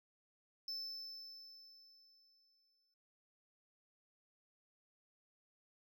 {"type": "tone with exponential decay", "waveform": "triangle", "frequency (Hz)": 5274, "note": "E8", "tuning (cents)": 0, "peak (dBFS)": -39, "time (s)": [0.68, 2.94], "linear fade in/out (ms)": 2, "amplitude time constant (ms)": 490, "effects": ["noise-tail reverb RT60 1.0 s tail -26 dB re dry"]}